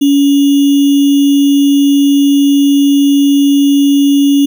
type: tone with sample-and-hold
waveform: sine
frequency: 281.6 Hz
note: C#4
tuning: 27 cents sharp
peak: -5 dBFS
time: 0.01-4.46 s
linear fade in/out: 10 ms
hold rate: 3150 Hz
effects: none